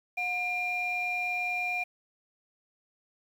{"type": "tone pair together", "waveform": "sine", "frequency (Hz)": [722, 2397], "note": ["F#5", "D7"], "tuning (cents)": [-43, 35], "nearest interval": "octave + major sixth", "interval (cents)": 2078, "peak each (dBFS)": [-33, -28], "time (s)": [0.17, 1.84], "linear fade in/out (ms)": 10, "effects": ["tanh soft clip ceiling -24 dBFS", "9-bit"]}